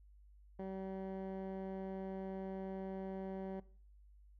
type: tone with low-pass filter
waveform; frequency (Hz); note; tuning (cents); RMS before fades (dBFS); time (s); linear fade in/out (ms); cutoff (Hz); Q
15% pulse; 191.2; G3; -43; -44; 0.59-3.6; 5; 970; 0.58
effects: noise-tail reverb RT60 0.5 s tail -20 dB re dry + added 50 Hz sine -59 dBFS peak until 4.39 s